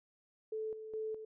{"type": "tone with tremolo", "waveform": "sine", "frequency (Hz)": 436.8, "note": "A4", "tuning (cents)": -13, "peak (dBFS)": -36, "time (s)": [0.52, 1.25], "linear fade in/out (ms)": 5, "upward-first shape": "square", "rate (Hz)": 2.4, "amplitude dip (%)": 60, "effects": []}